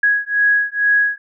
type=beating tone pair; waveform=sine; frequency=1661.2 / 1663.4 Hz; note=G#6 / G#6; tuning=0 / +2 cents; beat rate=2.2 Hz; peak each=-16 dBFS; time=0.03-1.18 s; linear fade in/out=5 ms; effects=none